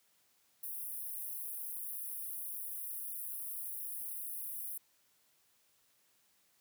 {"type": "high-pass noise", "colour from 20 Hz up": "white", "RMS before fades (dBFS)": -42, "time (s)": [0.63, 4.78], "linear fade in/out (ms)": 5, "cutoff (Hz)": 9600, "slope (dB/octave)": 96, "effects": ["white hiss -72 dBFS RMS until 6.6 s", "high-pass 60 Hz 12 dB/octave"]}